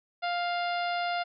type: harmonic tone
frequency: 700 Hz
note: F5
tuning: 4 cents sharp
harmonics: 1 / 2 / 3 / 4 / 5 / 6 / 7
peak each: -29 / -35 / -39 / -41 / -43 / -45 / -46 dBFS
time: 0.22-1.24 s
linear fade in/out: 20 ms
effects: none